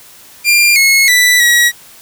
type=tone with pitch steps; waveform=sawtooth; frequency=2392 / 2175 / 1976 / 1916 Hz; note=D7 / C#7 / B6 / A#6; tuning=+31 / -33 / 0 / +47 cents; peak=-3 dBFS; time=0.44-1.72 s; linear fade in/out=50 ms; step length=320 ms; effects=white hiss -39 dBFS RMS until 2.01 s